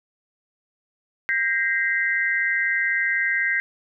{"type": "tone cluster", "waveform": "sine", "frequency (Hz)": [1590, 1882, 2062], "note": ["G6", "A#6", "C7"], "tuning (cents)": [24, 16, -26], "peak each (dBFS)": -24, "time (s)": [1.29, 3.6], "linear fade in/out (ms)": 0, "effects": []}